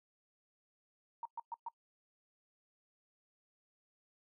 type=tone bursts; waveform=sine; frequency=931 Hz; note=A#5; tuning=2 cents flat; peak=-38 dBFS; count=4; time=1.23-1.686 s; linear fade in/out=2 ms; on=24 ms; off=120 ms; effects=noise-tail reverb RT60 0.1 s tail -24 dB re dry